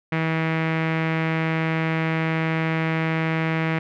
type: tone with low-pass filter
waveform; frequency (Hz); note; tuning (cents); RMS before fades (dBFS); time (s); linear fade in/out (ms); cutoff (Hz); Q
sawtooth; 161.2; E3; -38; -23; 0.12-3.79; 5; 2200; 3.1
effects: none